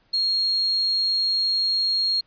sine tone, 4263 Hz, C8, 32 cents sharp, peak -19 dBFS, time 0.13-2.21 s, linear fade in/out 10 ms, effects pink hiss -63 dBFS RMS until 2.26 s + resampled to 11025 Hz

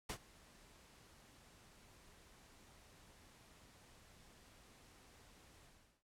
pink noise with ADSR envelope, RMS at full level -42 dBFS, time 0.09-6.03 s, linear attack 7 ms, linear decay 78 ms, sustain -22 dB, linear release 390 ms, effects noise-tail reverb RT60 0.1 s tail -21 dB re dry + low-pass 11000 Hz 12 dB/octave

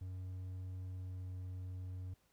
triangle tone with pitch glide, 92.5 to 91.97 Hz, F#2 to F#2, 0 to -10 cents, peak -40 dBFS, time 0.01-2.14 s, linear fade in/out 5 ms, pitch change -10 cents, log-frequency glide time 0.85-1.31 s, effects pink hiss -75 dBFS RMS until 2.32 s

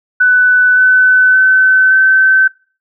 sine tone with pitch steps, 1495 / 1508.9 / 1522.9 / 1537 Hz, F#6 / F#6 / F#6 / G6, +17 / +34 / +49 / -35 cents, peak -5 dBFS, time 0.2-2.48 s, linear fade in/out 10 ms, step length 570 ms, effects noise-tail reverb RT60 0.4 s tail -23 dB re dry

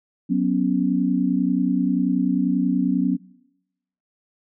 sine chord, F# suspended fourth, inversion none, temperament equal, 185 / 246.9 / 277.2 Hz, F#3 / B3 / C#4, 0 / 0 / 0 cents, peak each -22 dBFS, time 0.29-3.17 s, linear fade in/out 20 ms, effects noise-tail reverb RT60 0.9 s tail -23 dB re dry

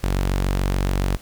sawtooth tone, 46.98 Hz, F#1, 27 cents sharp, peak -15 dBFS, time 0.03-1.17 s, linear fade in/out 10 ms, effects pink hiss -46 dBFS RMS until 1.21 s

